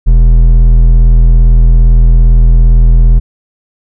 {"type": "tone with hard clipping", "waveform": "sine", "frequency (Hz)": 41.2, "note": "E1", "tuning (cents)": 0, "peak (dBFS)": -3, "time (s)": [0.06, 3.2], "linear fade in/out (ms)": 20, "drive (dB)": 7, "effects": []}